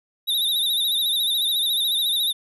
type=tone with vibrato; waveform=square; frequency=3723 Hz; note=A#7; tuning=3 cents flat; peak=-20 dBFS; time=0.27-2.33 s; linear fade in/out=20 ms; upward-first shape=sine; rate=14 Hz; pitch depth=85 cents each way; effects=none